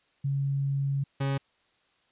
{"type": "tone pair in turn", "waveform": ["sine", "40% pulse"], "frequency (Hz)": [138.59, 137.39], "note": ["C#3", "C#3"], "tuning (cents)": [0, -15], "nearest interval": "unison", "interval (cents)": 15, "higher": "first", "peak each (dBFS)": -25, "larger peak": "neither", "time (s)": [[0.24, 1.04], [1.2, 1.38]], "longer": "first", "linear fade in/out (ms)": 10, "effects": ["white hiss -68 dBFS RMS until 2.11 s", "resampled to 8000 Hz"]}